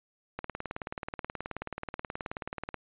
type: click train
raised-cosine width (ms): 0.5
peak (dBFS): -20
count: 45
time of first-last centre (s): 0.39-2.743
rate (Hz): 18.7
effects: resampled to 8000 Hz